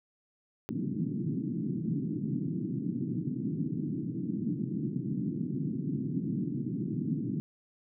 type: band-pass noise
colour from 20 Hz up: pink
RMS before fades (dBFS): -33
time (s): 0.69-7.4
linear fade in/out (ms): 0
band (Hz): 130 to 320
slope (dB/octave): 48
effects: none